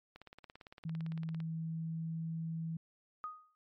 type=click train; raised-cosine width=0.3 ms; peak=-35 dBFS; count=23; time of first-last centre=0.16-1.403 s; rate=17.7 Hz
type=tone with pitch glide; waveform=sine; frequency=162.1 to 163.13 Hz; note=E3 to E3; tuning=-29 to -18 cents; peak=-36 dBFS; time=0.85-2.77 s; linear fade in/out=5 ms; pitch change=+11 cents; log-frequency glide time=1.5-2.28 s
type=tone with exponential decay; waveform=sine; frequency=1244.5 Hz; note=D#6; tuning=in tune; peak=-36 dBFS; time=3.24-3.55 s; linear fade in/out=0 ms; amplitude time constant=67 ms
effects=MP3 48 kbps